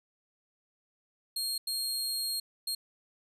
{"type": "tone bursts at uneven times", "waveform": "sawtooth", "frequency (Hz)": 4243, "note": "C8", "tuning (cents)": 23, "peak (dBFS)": -28, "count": 3, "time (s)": [[1.36, 1.58], [1.67, 2.4], [2.67, 2.75]], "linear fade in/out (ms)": 5, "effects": ["resampled to 32000 Hz"]}